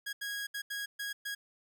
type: tone bursts at uneven times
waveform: sawtooth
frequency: 1648 Hz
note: G#6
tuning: 14 cents flat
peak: -32 dBFS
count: 6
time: 0.06-0.13 / 0.21-0.47 / 0.54-0.62 / 0.7-0.86 / 0.99-1.13 / 1.25-1.35 s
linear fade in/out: 10 ms
effects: none